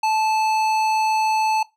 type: tone with tanh clipping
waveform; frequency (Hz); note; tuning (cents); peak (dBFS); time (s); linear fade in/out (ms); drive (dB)
sine; 873; A5; -14; -19; 0.03-1.63; 5; 16
effects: noise-tail reverb RT60 0.2 s tail -19 dB re dry